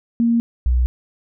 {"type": "tone pair in turn", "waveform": "sine", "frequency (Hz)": [233.1, 61.74], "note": ["A#3", "B1"], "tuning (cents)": [0, 0], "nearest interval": "octave + major seventh", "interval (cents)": 2300, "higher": "first", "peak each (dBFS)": -13, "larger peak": "neither", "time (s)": [[0.2, 0.4], [0.66, 0.86]], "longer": "neither", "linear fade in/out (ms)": 0, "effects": []}